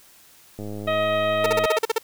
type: click train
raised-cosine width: 2 ms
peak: -21 dBFS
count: 112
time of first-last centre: 0.59-1.657 s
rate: 104 Hz
type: harmonic tone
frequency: 631 Hz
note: D#5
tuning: 24 cents sharp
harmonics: 1 / 2 / 3 / 4 / 5 / 6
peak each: -21 / -27 / -31 / -33 / -35 / -37 dBFS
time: 0.87-1.78 s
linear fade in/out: 10 ms
type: tone bursts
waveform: sawtooth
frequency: 450.1 Hz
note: A4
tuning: 39 cents sharp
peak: -14 dBFS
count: 9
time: 1.44-1.983 s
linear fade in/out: 5 ms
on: 23 ms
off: 42 ms
effects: white hiss -52 dBFS RMS until 2.03 s